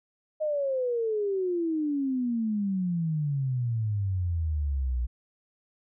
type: exponential sweep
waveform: sine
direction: down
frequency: 626 to 58.6 Hz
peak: -25 dBFS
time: 0.4-5.07 s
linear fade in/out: 20 ms
effects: none